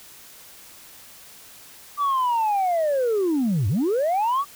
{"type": "linear two-way sweep", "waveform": "sine", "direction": "down then up", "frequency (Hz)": [1174.7, 89, 1174.7], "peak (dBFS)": -17, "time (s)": [1.97, 4.45], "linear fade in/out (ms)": 50, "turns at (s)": 3.68, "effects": ["tanh soft clip ceiling -17 dBFS", "white hiss -46 dBFS RMS until 4.55 s"]}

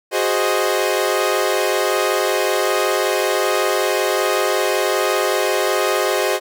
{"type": "chord", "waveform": "sawtooth", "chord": "Ab dominant seventh", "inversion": "third", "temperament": "equal", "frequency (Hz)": [370, 415.3, 523.3, 622.3], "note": ["Gb4", "Ab4", "C5", "Eb5"], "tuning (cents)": [0, 0, 0, 0], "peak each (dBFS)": -18, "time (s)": [0.11, 6.4], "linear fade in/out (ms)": 50, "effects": []}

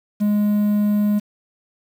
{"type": "tone with quantisation", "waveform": "triangle", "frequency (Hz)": 207.7, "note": "G#3", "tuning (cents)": 0, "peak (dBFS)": -13, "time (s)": [0.2, 1.2], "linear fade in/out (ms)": 20, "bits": 7, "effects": []}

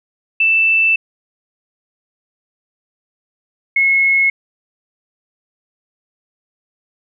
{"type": "tone pair in turn", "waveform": "sine", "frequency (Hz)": [2653, 2177], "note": ["E7", "C#7"], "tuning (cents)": [10, -32], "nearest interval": "minor third", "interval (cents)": 342, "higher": "first", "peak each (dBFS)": -10, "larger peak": "neither", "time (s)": [[0.4, 0.96], [3.76, 4.3]], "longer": "first", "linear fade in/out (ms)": 5, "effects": []}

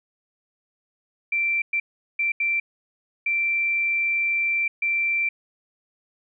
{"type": "tone bursts at uneven times", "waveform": "sine", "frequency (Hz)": 2349, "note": "D7", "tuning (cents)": 0, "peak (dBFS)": -20, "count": 6, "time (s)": [[1.32, 1.62], [1.73, 1.8], [2.19, 2.32], [2.4, 2.6], [3.26, 4.68], [4.82, 5.29]], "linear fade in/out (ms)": 5, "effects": []}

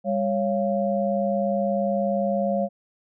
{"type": "tone cluster", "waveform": "sine", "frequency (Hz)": [201.1, 553, 690], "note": ["G3", "C#5", "F5"], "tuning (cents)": [44, -4, -21], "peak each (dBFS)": [-25, -24, -27], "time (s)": [0.04, 2.69], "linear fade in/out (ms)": 50, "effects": []}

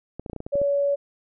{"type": "clicks", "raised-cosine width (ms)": 2, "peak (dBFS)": -20, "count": 9, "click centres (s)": [0.196, 0.262, 0.298, 0.332, 0.363, 0.404, 0.465, 0.555, 0.616]}
{"type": "tone", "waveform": "sine", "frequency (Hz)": 566, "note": "C#5", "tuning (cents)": 36, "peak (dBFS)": -19, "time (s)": [0.52, 0.96], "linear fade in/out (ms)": 20}
{"effects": []}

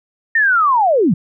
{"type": "linear sweep", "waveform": "sine", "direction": "down", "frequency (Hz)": [1848, 141.5], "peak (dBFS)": -10, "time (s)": [0.35, 1.14], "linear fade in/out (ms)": 5, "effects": []}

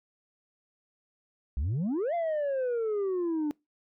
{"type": "exponential two-way sweep", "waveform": "sine", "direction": "up then down", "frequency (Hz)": [60.1, 698.5, 291.3], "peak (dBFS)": -24, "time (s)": [1.57, 3.51], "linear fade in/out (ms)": 0, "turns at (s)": 2.14, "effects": ["noise-tail reverb RT60 0.2 s tail -26 dB re dry", "tanh soft clip ceiling -26 dBFS"]}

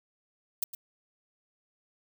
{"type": "noise with echo", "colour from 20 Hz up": "violet", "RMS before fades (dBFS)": -28, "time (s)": [0.62, 0.64], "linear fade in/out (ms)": 5, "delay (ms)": 110, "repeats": 1, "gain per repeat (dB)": -12, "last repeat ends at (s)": 0.75, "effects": []}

